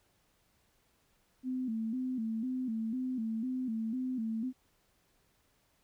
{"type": "tone with vibrato", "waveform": "sine", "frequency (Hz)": 239.1, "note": "A#3", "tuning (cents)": 44, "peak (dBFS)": -32, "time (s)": [1.43, 4.53], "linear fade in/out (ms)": 50, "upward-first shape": "square", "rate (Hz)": 2, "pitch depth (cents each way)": 120, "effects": ["pink hiss -72 dBFS RMS until 5.83 s"]}